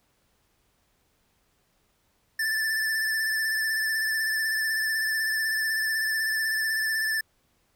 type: tone with vibrato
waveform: square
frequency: 1760 Hz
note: A6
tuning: in tune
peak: -25 dBFS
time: 2.39-7.21 s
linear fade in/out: 5 ms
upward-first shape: sine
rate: 16 Hz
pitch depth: 29 cents each way
effects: pink hiss -69 dBFS RMS until 7.75 s